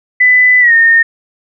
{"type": "tone with pitch glide", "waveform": "sine", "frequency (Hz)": [1999, 1833.1], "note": ["B6", "A#6"], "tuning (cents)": [20, -30], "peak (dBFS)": -4, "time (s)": [0.2, 1.03], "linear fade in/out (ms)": 10, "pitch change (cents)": -150, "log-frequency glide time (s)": [0.6, 0.73], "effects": []}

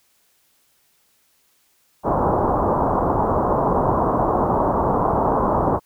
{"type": "low-pass noise", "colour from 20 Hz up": "white", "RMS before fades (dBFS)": -19, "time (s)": [2.03, 5.8], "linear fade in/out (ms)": 50, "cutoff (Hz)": 1100, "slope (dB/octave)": 48, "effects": ["white hiss -62 dBFS RMS until 5.85 s"]}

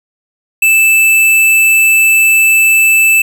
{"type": "tone", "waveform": "square", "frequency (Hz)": 2637, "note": "E7", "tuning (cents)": 0, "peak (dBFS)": -6, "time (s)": [0.62, 3.22], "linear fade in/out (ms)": 5, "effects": ["7-bit"]}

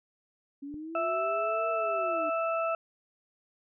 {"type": "linear two-way sweep", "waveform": "sine", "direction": "up then down", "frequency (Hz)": [275.6, 466.2, 296], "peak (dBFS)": -37, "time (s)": [0.62, 2.3], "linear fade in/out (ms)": 10, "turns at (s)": 1.7}
{"type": "click", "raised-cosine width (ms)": 3, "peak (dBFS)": -34, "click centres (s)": 0.742}
{"type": "harmonic tone", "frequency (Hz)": 659.3, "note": "E5", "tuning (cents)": 0, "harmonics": [1, 2, 4], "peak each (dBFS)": [-29, -31, -39], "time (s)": [0.95, 2.75], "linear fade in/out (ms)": 2}
{"effects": []}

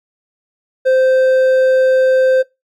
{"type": "tone with hard clipping", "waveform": "sine", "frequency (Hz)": 520, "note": "C5", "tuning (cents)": -11, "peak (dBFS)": -10, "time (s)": [0.85, 2.43], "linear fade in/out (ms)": 20, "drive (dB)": 5, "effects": ["noise-tail reverb RT60 0.2 s tail -21 dB re dry", "MP3 64 kbps"]}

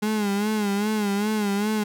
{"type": "tone with vibrato", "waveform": "35% pulse", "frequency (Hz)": 207.7, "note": "G#3", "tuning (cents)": 0, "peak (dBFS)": -20, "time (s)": [0.02, 1.84], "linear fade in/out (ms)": 10, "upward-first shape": "sine", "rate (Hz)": 2.5, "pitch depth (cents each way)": 77, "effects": []}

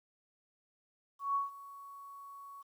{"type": "tone with ADSR envelope", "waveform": "sine", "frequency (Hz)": 1116, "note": "C#6", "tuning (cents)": 11, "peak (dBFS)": -28, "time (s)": [1.19, 2.63], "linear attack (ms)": 160, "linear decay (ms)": 150, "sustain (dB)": -19, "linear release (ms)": 17, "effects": ["11-bit"]}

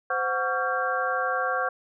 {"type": "tone cluster", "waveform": "sine", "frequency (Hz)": [516, 735, 1128, 1376, 1587], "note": ["C5", "F#5", "C#6", "F6", "G6"], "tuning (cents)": [-24, -12, 30, -26, 21], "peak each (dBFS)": -30, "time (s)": [0.1, 1.69], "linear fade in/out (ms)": 5, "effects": []}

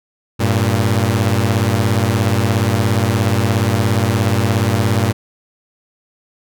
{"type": "beating tone pair", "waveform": "sawtooth", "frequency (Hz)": [98, 115], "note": ["G2", "A#2"], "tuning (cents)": [0, -23], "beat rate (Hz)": 17, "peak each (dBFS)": -12, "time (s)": [0.39, 5.13], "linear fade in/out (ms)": 20, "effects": []}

